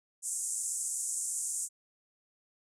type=band-pass noise; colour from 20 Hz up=pink; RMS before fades=-35 dBFS; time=0.22-1.69 s; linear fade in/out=50 ms; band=7000 to 9600 Hz; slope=48 dB/octave; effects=none